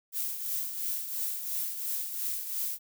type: noise with tremolo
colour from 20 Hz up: violet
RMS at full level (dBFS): -31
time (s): 0.12-2.79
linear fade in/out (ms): 50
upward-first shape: triangle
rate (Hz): 2.9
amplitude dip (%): 60
effects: none